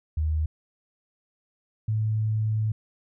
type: tone pair in turn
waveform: sine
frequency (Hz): 77.7 / 108.79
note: D#2 / A2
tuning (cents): -2 / -19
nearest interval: tritone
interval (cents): 583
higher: second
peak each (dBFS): -22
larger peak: neither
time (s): 0.17-0.46 / 1.88-2.72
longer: second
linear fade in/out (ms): 5
effects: none